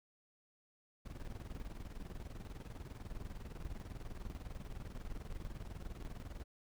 brown noise with tremolo, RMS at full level -44 dBFS, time 1.05-6.44 s, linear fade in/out 10 ms, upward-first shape square, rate 20 Hz, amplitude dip 65%, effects none

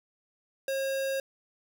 square tone, 540 Hz, C#5, 45 cents flat, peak -29 dBFS, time 0.68-1.2 s, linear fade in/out 2 ms, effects none

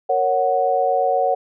sine chord, F# major, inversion first, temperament equal, 466.2 / 554.4 / 740 Hz, A#4 / C#5 / F#5, 0 / 0 / 0 cents, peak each -23 / -20 / -18 dBFS, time 0.09-1.35 s, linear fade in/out 10 ms, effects none

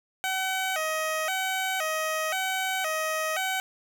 15% pulse tone with vibrato, 691 Hz, F5, 19 cents flat, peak -20 dBFS, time 0.24-3.6 s, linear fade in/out 0 ms, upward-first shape square, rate 0.96 Hz, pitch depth 160 cents each way, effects none

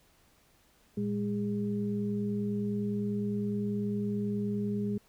sine tone cluster, 114.5 / 204.3 / 409.4 Hz, A#2 / G#3 / G#4, -31 / -28 / -25 cents, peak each -38 / -30 / -37 dBFS, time 0.97-4.98 s, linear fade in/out 5 ms, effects pink hiss -65 dBFS RMS until 5.08 s

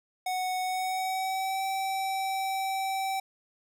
square tone with pitch glide, 740 to 771.4 Hz, F#5 to G5, 0 to -28 cents, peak -29 dBFS, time 0.26-3.2 s, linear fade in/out 5 ms, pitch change +72 cents, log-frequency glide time 0.62-1.64 s, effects none

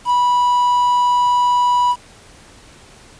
triangle tone with quantisation, 980 Hz, B5, 14 cents flat, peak -10 dBFS, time 0.05-1.96 s, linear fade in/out 50 ms, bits 6, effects pink hiss -44 dBFS RMS until 3.19 s + resampled to 22050 Hz

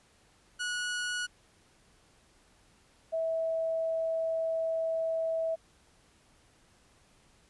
sawtooth / sine tone pair in turn, 1462 / 651.2 Hz, F#6 / E5, -21 / -21 cents, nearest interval octave + major second, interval 1400 cents, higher first, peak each -28 dBFS, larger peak neither, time 0.59-1.27 / 3.12-5.56 s, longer second, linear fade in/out 20 ms, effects pink hiss -64 dBFS RMS until 7.49 s + resampled to 24000 Hz

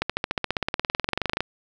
accelerating click train, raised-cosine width 0.3 ms, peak -7 dBFS, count 27, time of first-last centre 0.02-1.406 s, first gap 76 ms, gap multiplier 0.97, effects none

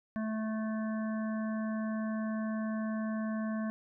harmonic tone, 218.6 Hz, A3, 11 cents flat, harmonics 1 / 3 / 5 / 7 / 8, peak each -32 / -42 / -46 / -49 / -50 dBFS, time 0.16-3.7 s, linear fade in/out 0 ms, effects none

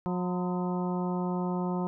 harmonic tone with a mistuned harmonic, 180 Hz, F#3, 47 cents flat, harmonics 1 / 2 / 3 / 4 / 5 / 6 / 7, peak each -29 / -35 / -41 / -40 / -39 / -42 / -46 dBFS, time 0.06-1.87 s, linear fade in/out 0 ms, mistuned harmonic 6, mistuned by -94 cents, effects none

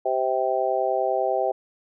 harmonic tone, 130 Hz, C3, 11 cents flat, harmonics 3 / 4 / 5 / 6, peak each -28 / -26 / -25 / -26 dBFS, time 0.05-1.52 s, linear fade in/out 10 ms, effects none

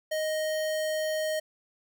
square tone, 623 Hz, D#5, 2 cents sharp, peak -28 dBFS, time 0.11-1.4 s, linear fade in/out 10 ms, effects none

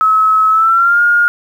sine tone with pitch glide, 1289 to 1422 Hz, E6 to F6, -39 to +31 cents, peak -7 dBFS, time 0.01-1.28 s, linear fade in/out 0 ms, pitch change +170 cents, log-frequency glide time 0.5-1.01 s, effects 7-bit

